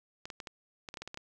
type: clicks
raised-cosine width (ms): 0.2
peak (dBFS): -24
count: 11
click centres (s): 0.255 / 0.302 / 0.402 / 0.472 / 0.888 / 0.941 / 0.972 / 1.02 / 1.076 / 1.144 / 1.174
effects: none